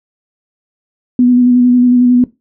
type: tone with vibrato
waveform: sine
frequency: 246.8 Hz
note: B3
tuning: 1 cent flat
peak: -5 dBFS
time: 1.19-2.24 s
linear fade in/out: 2 ms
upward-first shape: square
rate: 11 Hz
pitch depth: 17 cents each way
effects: noise-tail reverb RT60 0.2 s tail -17 dB re dry